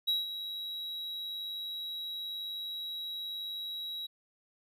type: tone with ADSR envelope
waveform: triangle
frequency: 3867 Hz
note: B7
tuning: 37 cents flat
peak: -24 dBFS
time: 0.07-4.07 s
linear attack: 16 ms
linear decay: 170 ms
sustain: -11 dB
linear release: 14 ms
effects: none